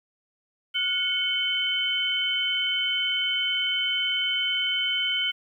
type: tone cluster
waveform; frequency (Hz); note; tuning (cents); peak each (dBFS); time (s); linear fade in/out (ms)
sine; 1445 / 2206 / 3064; F#6 / C#7 / G7; -41 / -9 / -40; -33 / -30 / -24; 0.74-5.32; 20
effects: 10-bit